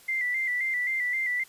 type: tone with vibrato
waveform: sine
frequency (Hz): 2029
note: B6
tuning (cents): +46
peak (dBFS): -25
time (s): 0.08-1.44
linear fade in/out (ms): 10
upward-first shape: square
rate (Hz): 3.8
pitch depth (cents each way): 52
effects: white hiss -54 dBFS RMS until 1.48 s + resampled to 32000 Hz